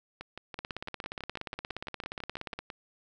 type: two click trains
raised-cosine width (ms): 0.3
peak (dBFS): -20 / -24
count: 35 / 16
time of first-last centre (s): 0.59-2.59 / 0.21-2.702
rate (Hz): 17 / 6.02
effects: none